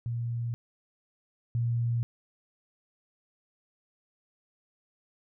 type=tone pair in turn; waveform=sine; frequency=118 / 118 Hz; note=A#2 / A#2; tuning=+22 / +22 cents; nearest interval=unison; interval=0 cents; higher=neither; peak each=-29 / -25 dBFS; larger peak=second; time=0.06-0.54 / 1.55-2.03 s; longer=neither; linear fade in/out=0 ms; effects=none